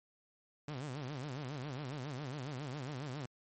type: tone with vibrato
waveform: sawtooth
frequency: 137.6 Hz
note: C#3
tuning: 12 cents flat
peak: -36 dBFS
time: 0.68-3.26 s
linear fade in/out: 2 ms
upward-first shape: sine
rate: 7.3 Hz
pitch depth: 190 cents each way
effects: MP3 32 kbps